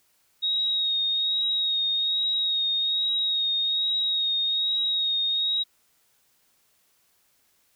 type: tone with vibrato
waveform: sine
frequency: 3761 Hz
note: A#7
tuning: 15 cents sharp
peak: -22 dBFS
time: 0.42-5.64 s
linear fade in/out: 20 ms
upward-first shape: sine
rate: 1.2 Hz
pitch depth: 29 cents each way
effects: white hiss -66 dBFS RMS until 7.75 s